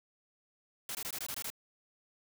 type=noise bursts; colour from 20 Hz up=white; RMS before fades=-39 dBFS; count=8; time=0.89-1.502 s; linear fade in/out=2 ms; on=59 ms; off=20 ms; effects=none